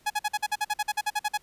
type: tone bursts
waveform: sawtooth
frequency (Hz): 840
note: G#5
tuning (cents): +19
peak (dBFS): -20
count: 15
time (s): 0.06-1.376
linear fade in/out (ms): 10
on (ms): 42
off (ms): 49
effects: pink hiss -61 dBFS RMS until 1.42 s + resampled to 32000 Hz